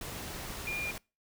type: tone in noise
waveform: sine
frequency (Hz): 2409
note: D7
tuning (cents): +43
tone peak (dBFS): -33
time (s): 0.67-0.91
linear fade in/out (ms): 2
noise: pink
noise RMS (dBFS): -41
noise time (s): 0.01-0.98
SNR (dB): +5
effects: noise-tail reverb RT60 0.3 s tail -25 dB re dry